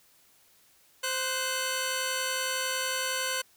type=tone pair together; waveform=10% pulse; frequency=520.3 / 1490 Hz; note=C5 / F#6; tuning=-10 / +12 cents; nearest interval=octave + tritone; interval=1822 cents; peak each=-23 dBFS; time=1.03-3.42 s; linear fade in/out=10 ms; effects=white hiss -62 dBFS RMS until 3.56 s